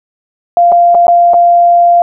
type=tone with dropouts; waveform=sine; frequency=694 Hz; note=F5; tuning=11 cents flat; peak=-3 dBFS; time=0.57-2.02 s; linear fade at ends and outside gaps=1 ms; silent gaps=0.719-0.723 / 0.946-0.95 / 1.069-1.081 / 1.335-1.341 s; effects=none